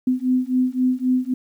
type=beating tone pair; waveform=sine; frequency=252.6 / 256.4 Hz; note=B3 / C4; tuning=+39 / -35 cents; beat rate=3.8 Hz; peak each=-20 dBFS; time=0.07-1.34 s; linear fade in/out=5 ms; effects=9-bit